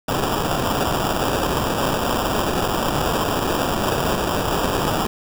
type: noise with sample-and-hold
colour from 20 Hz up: white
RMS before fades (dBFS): -21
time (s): 0.08-5.07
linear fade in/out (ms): 5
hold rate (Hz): 2100
effects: none